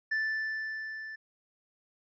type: tone with level ramp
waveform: triangle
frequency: 1760 Hz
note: A6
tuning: in tune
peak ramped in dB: -25 to -38 dBFS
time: 0.11-1.16 s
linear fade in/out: 10 ms
effects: resampled to 16000 Hz